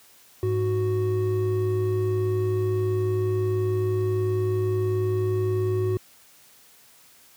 triangle tone pair together, 103.83 / 370 Hz, G#2 / F#4, 0 / 0 cents, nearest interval octave + minor seventh, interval 2200 cents, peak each -22 dBFS, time 0.43-5.97 s, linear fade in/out 0 ms, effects white hiss -54 dBFS RMS until 7.36 s + high-pass 60 Hz 12 dB/octave

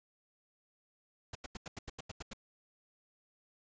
pink noise bursts, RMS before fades -43 dBFS, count 10, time 1.33-2.334 s, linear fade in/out 5 ms, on 23 ms, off 86 ms, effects resampled to 16000 Hz

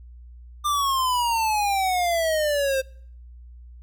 square exponential sweep, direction down, 1200 to 523.3 Hz, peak -21 dBFS, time 0.64-2.82 s, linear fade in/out 20 ms, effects noise-tail reverb RT60 0.6 s tail -26 dB re dry + added 60 Hz sine -41 dBFS peak until 3.82 s

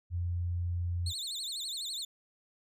sine tone, 87.31 Hz, F2, in tune, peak -30 dBFS, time 0.1-1.13 s, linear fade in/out 50 ms
35% pulse tone with vibrato, 3917 Hz, B7, 15 cents flat, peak -34 dBFS, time 1.06-2.05 s, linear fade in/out 5 ms, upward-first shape sine, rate 12 Hz, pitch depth 200 cents each way
effects resampled to 32000 Hz

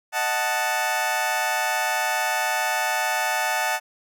20% pulse chord, D# diminished, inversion none, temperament equal, 622.3 / 740 / 880 Hz, D#5 / F#5 / A5, 0 / 0 / 0 cents, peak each -25 / -21 / -20 dBFS, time 0.12-3.8 s, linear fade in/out 50 ms, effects none

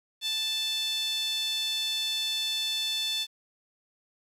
sawtooth tone with high-pass filter, 880 Hz, A5, in tune, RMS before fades -30 dBFS, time 0.21-3.27 s, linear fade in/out 50 ms, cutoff 3600 Hz, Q 5.3, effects resampled to 32000 Hz + 10-bit

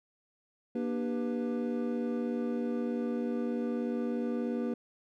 triangle tone cluster, 237.1 / 297.3 / 394.1 / 492.8 Hz, A#3 / D4 / G4 / B4, +30 / +21 / +9 / -4 cents, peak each -30 / -37 / -37 / -36 dBFS, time 0.75-4.74 s, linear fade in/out 5 ms, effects none

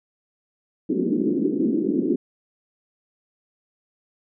pink band-pass noise, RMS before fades -22 dBFS, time 0.89-2.16 s, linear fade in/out 5 ms, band 200 to 390 Hz, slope 48 dB/octave, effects none

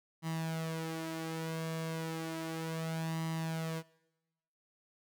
sawtooth tone with flanger, 162.1 Hz, E3, 29 cents flat, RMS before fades -38 dBFS, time 0.22-3.83 s, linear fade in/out 50 ms, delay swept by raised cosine 1 to 4.4 ms, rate 0.33 Hz, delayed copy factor +0.6, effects noise-tail reverb RT60 1.0 s tail -22 dB re dry

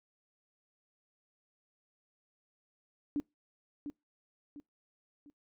sine tone with echo, 290.2 Hz, D4, 21 cents flat, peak -29 dBFS, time 3.16-3.2 s, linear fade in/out 0 ms, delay 700 ms, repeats 3, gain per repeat -8 dB, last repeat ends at 5.3 s, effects noise-tail reverb RT60 0.2 s tail -25 dB re dry

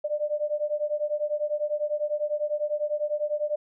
sine beating tone pair, 592 / 602 Hz, D5 / D5, +14 / +43 cents, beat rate 10 Hz, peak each -28 dBFS, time 0.04-3.56 s, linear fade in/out 10 ms, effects none

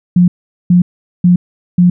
sine tone bursts, 177.5 Hz, F3, 28 cents sharp, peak -4 dBFS, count 4, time 0.16-1.9 s, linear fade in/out 5 ms, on 120 ms, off 420 ms, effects none

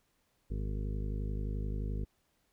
harmonic tone, 51.5 Hz, G#1, 14 cents flat, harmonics 1 / 2 / 3 / 4 / 5 / 7 / 8 / 9, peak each -34 / -40 / -44 / -46 / -48 / -51 / -52 / -53 dBFS, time 0.5-2.05 s, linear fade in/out 10 ms, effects pink hiss -75 dBFS RMS until 2.52 s

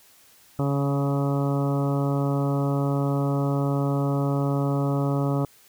harmonic tone with a mistuned harmonic, 140 Hz, C#3, 18 cents sharp, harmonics 1 / 2 / 3 / 4 / 5 / 6 / 7 / 8 / 9, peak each -23 / -27 / -32 / -32 / -36 / -39 / -40 / -40 / -38 dBFS, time 0.59-5.45 s, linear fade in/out 2 ms, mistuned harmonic 1, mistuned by +16 cents, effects white hiss -55 dBFS RMS until 5.68 s

